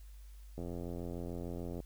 click train, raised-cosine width 2 ms, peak -29 dBFS, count 107, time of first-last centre 0.58-1.803 s, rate 86.7 Hz, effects added 50 Hz sine -49 dBFS peak until 1.85 s + white hiss -67 dBFS RMS until 1.85 s

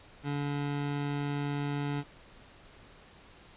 25% pulse tone, 143.7 Hz, D3, 37 cents flat, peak -27 dBFS, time 0.23-2.04 s, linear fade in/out 50 ms, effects pink hiss -55 dBFS RMS until 3.56 s + resampled to 8000 Hz

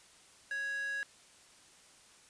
square tone with high-pass filter, 554 Hz, C#5, 1 cent flat, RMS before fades -37 dBFS, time 0.51-1.03 s, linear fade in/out 0 ms, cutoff 1600 Hz, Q 7.1, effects white hiss -60 dBFS RMS until 2.29 s + resampled to 22050 Hz

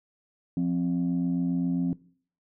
sine tone pair together, 175.1 / 262.6 Hz, F3 / C4, +5 / +6 cents, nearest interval perfect fifth, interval 701 cents, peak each -25 dBFS, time 0.57-1.93 s, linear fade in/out 2 ms, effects noise-tail reverb RT60 0.5 s tail -21 dB re dry + tanh soft clip ceiling -19 dBFS

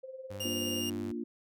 sine tone with tremolo, 523.3 Hz, C5, in tune, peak -39 dBFS, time 0.03-0.82 s, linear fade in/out 10 ms, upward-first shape sine, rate 19 Hz, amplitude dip 65%
sawtooth tone with pitch glide, 98 to 97.1 Hz, G2 to G2, 0 to -16 cents, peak -38 dBFS, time 0.3-1.12 s, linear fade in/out 10 ms, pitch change -16 cents, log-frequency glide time 0.65-0.98 s
sawtooth tone, 2827 Hz, F7, 20 cents sharp, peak -31 dBFS, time 0.4-0.9 s, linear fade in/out 5 ms
sine chord, Bb major, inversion none, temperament equal, 233.1 / 293.7 / 349.2 Hz, Bb3 / D4 / F4, 0 / 0 / 0 cents, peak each -37 / -40 / -39 dBFS, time 0.44-1.24 s, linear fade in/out 10 ms
effects none

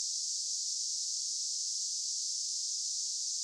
pink band-pass noise, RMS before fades -36 dBFS, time 0-3.43 s, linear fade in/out 0 ms, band 4900 to 7100 Hz, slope 48 dB/octave, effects none

